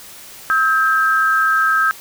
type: tone pair together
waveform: sine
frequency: 1288.1 / 1584 Hz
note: E6 / G6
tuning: -40 / +18 cents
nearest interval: major third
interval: 358 cents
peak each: -15 dBFS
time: 0.5-1.91 s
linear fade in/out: 0 ms
effects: white hiss -38 dBFS RMS until 2 s